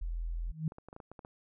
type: tone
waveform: sine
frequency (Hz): 41.87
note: E1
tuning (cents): +28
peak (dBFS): -33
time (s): 0.01-0.52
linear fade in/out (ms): 10
type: tone with exponential growth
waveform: sine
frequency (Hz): 157.8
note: D#3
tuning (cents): +25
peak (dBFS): -26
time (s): 0.45-0.68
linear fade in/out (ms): 2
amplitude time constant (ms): 48
type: clicks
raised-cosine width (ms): 1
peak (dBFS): -33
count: 9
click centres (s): 0.721 / 0.784 / 0.886 / 0.929 / 0.964 / 1.002 / 1.116 / 1.192 / 1.249
effects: none